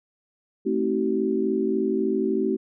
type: chord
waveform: sine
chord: A diminished seventh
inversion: none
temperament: just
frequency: 220 / 264 / 316.8 / 380.2 Hz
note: A3 / C4 / Eb4 / Gb4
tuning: 0 / +16 / +31 / +47 cents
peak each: -27 / -28 / -28 / -24 dBFS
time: 0.65-2.57 s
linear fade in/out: 20 ms
effects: none